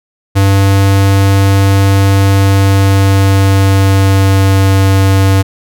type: tone with pitch glide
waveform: square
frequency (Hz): 98 to 96.76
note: G2 to G2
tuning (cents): 0 to -22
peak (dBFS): -6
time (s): 0.35-5.43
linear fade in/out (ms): 20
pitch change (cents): -22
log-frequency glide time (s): 2.28-4.77
effects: none